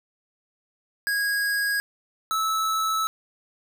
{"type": "tone pair in turn", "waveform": "square", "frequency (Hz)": [1646, 1306.4], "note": ["G#6", "E6"], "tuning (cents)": [-16, -16], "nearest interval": "major third", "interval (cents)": 400, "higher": "first", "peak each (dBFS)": -23, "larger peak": "neither", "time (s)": [[1.07, 1.8], [2.31, 3.07]], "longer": "second", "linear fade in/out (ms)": 0, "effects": []}